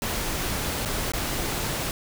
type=noise with dropouts; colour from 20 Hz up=pink; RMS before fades=-28 dBFS; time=0.02-1.91 s; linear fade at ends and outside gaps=1 ms; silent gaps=0.851-0.857 / 1.119-1.135 s; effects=none